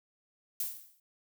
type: noise with exponential decay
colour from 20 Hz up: violet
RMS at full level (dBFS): -31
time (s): 0.6-1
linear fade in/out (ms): 2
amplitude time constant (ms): 86
effects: none